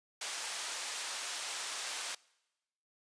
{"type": "band-pass noise", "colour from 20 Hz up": "white", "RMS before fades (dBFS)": -40, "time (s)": [0.21, 2.15], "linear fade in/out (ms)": 5, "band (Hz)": [650, 7900], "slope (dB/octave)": 12, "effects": ["noise-tail reverb RT60 1.0 s tail -24 dB re dry", "resampled to 22050 Hz"]}